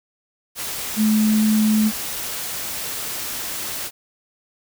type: tone in noise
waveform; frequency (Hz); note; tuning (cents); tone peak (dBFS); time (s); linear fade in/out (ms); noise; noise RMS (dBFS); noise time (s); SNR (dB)
sine; 215.7; A3; -34; -14; 0.96-1.92; 50; white; -28; 0.55-3.91; +11
effects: none